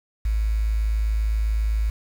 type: tone with quantisation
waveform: sine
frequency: 53.8 Hz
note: A1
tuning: 38 cents flat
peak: -19 dBFS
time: 0.25-1.9 s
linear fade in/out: 5 ms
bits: 7
effects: none